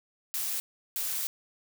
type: noise bursts at uneven times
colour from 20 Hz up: blue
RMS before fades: -32 dBFS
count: 2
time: 0.34-0.6 / 0.96-1.27 s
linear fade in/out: 0 ms
effects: none